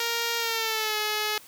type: tone with pitch glide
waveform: 5% pulse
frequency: 466.2 to 425 Hz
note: A#4 to G#4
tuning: 0 to +40 cents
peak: -14 dBFS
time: 0-1.38 s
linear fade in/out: 2 ms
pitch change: -160 cents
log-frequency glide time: 0.38-0.97 s
effects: white hiss -50 dBFS RMS until 1.47 s